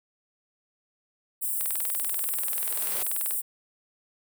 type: high-pass noise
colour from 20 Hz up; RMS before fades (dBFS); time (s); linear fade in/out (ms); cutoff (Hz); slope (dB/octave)
white; -29; 1.41-3.42; 20; 8000; 96
type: click train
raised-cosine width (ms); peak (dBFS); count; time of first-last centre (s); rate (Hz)
0.2; -19; 36; 1.61-3.309; 20.6
type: noise with exponential growth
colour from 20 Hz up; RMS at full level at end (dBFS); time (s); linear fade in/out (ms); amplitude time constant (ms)
pink; -35; 1.65-3.03; 5; 300
effects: high-pass 400 Hz 12 dB/octave